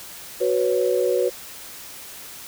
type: chord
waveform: sine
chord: F# suspended fourth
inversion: none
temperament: equal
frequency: 370 / 493.9 / 554.4 Hz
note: F#4 / B4 / C#5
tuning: 0 / 0 / 0 cents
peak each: -22 / -21 / -24 dBFS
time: 0.4-1.3 s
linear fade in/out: 20 ms
effects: white hiss -39 dBFS RMS until 2.47 s